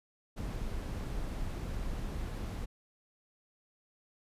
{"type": "noise", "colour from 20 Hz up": "brown", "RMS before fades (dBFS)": -37, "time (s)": [0.36, 2.66], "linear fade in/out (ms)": 20, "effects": ["resampled to 32000 Hz"]}